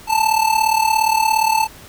square tone with amplitude modulation, 880 Hz, A5, in tune, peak -11 dBFS, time 0.07-1.68 s, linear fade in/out 50 ms, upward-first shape sine, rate 37.2 Hz, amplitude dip 75%, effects pink hiss -41 dBFS RMS until 1.88 s

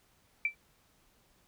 sine tone with exponential decay, 2335 Hz, D7, 11 cents flat, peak -23 dBFS, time 0.45-0.55 s, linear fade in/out 2 ms, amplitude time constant 21 ms, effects pink hiss -68 dBFS RMS until 1.47 s

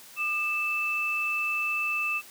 sine tone pair together, 1204.9 / 2637 Hz, D6 / E7, +44 / 0 cents, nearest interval octave + major second, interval 1356 cents, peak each -34 / -26 dBFS, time 0.16-2.22 s, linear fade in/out 50 ms, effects white hiss -49 dBFS RMS until 2.3 s + high-pass 150 Hz 12 dB/octave

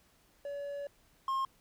triangle tone pair in turn, 569 / 1069.2 Hz, C#5 / C6, +45 / +37 cents, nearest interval major seventh, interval 1092 cents, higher second, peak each -35 / -28 dBFS, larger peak second, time 0.45-0.87 / 1.28-1.45 s, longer first, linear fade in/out 2 ms, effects pink hiss -67 dBFS RMS until 1.6 s

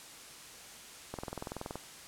click train, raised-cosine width 1 ms, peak -24 dBFS, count 14, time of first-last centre 1.14-1.756 s, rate 21.1 Hz, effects white hiss -50 dBFS RMS until 2.07 s + low-pass 10000 Hz 12 dB/octave

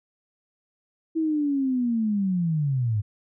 sine linear sweep, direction down, 326.7 to 99.9 Hz, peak -21 dBFS, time 1.15-3.02 s, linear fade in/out 20 ms, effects none

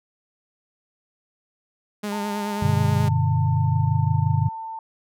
sawtooth tone with vibrato, 205.6 Hz, G#3, 17 cents flat, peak -22 dBFS, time 2.03-3.09 s, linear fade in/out 10 ms, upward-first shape triangle, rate 9.3 Hz, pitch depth 36 cents each way
sine tone, 895 Hz, A5, 29 cents sharp, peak -30 dBFS, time 2.12-4.79 s, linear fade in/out 2 ms
sine chord, G major, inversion none, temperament equal with one note detuned, 98 / 123.47 / 149.57 Hz, G2 / B2 / D3, 0 / 0 / +32 cents, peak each -22 dBFS, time 2.62-4.49 s, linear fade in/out 5 ms
effects none

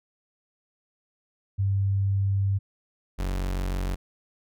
sine / 40% pulse tone pair in turn, 98.3 / 46.39 Hz, G2 / F#1, +5 / +5 cents, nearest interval octave + minor second, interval 1300 cents, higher first, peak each -21 / -25 dBFS, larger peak first, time 1.58-2.59 / 3.18-3.96 s, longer first, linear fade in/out 20 ms, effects none

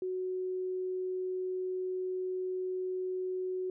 sine tone, 370 Hz, F#4, in tune, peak -32 dBFS, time 0.02-3.7 s, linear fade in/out 2 ms, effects none

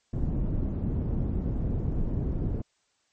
pink low-pass noise, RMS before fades -28 dBFS, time 0.13-2.62 s, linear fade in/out 5 ms, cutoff 250 Hz, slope 12 dB/octave, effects white hiss -71 dBFS RMS until 3.12 s + MP3 32 kbps

